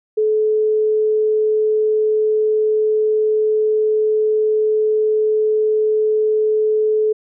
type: tone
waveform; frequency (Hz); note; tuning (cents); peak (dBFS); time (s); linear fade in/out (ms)
sine; 430.8; A4; -37; -13; 0.17-7.13; 10
effects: none